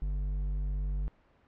sine tone with hard clipping, 49 Hz, G1, in tune, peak -31 dBFS, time 0.02-1.08 s, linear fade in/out 0 ms, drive 6 dB, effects pink hiss -65 dBFS RMS until 1.47 s + low-pass 2000 Hz 12 dB/octave

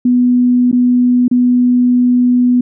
sine tone with dropouts, 246.9 Hz, B3, in tune, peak -7 dBFS, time 0.05-2.61 s, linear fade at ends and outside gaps 5 ms, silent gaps 0.715-0.727 / 1.281-1.312 s, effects none

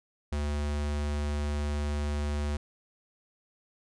square tone, 73.42 Hz, D2, in tune, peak -29 dBFS, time 0.32-2.57 s, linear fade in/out 5 ms, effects resampled to 22050 Hz

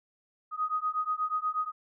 sine beating tone pair, 1246 / 1254.3 Hz, D#6 / D#6, +2 / +14 cents, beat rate 8.3 Hz, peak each -31 / -31 dBFS, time 0.51-1.72 s, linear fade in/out 50 ms, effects none

